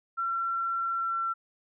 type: tone with pitch glide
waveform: sine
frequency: 1358 to 1349.4 Hz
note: F6 to E6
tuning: -49 to +40 cents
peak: -27 dBFS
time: 0.17-1.34 s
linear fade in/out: 20 ms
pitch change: -11 cents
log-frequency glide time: 0.92-1.18 s
effects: none